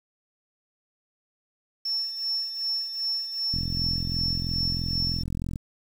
sine tone with tremolo, 5400 Hz, E8, 41 cents sharp, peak -24 dBFS, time 1.85-5.23 s, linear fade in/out 5 ms, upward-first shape sine, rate 2.6 Hz, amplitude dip 60%
click train, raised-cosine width 5 ms, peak -19 dBFS, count 88, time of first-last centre 3.54-5.559 s, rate 43.1 Hz
effects 8-bit

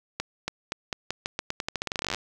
accelerating click train, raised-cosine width 0.2 ms, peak -11 dBFS, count 25, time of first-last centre 0.2-2.146 s, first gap 280 ms, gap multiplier 0.86, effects none

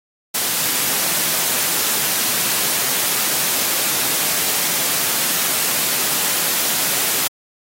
white high-pass noise, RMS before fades -19 dBFS, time 0.34-7.28 s, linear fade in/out 10 ms, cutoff 120 Hz, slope 24 dB/octave, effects AAC 48 kbps

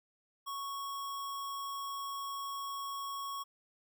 sine tone with sample-and-hold, 1108.7 Hz, C#6, in tune, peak -37 dBFS, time 0.46-3.44 s, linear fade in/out 20 ms, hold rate 4410 Hz, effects none

